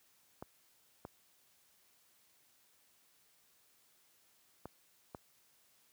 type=clicks; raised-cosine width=1 ms; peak=-30 dBFS; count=4; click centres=0.425 / 1.051 / 4.656 / 5.148 s; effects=white hiss -70 dBFS RMS until 5.92 s + high-pass 60 Hz 12 dB/octave